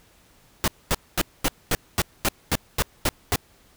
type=noise bursts; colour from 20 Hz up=pink; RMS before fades=-21 dBFS; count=11; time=0.64-3.358 s; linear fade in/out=0 ms; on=38 ms; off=230 ms; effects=pink hiss -57 dBFS RMS until 3.76 s